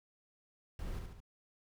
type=noise with echo; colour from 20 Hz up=brown; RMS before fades=-41 dBFS; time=0.79-0.99 s; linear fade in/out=2 ms; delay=71 ms; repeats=3; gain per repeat=-4 dB; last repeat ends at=1.203 s; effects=none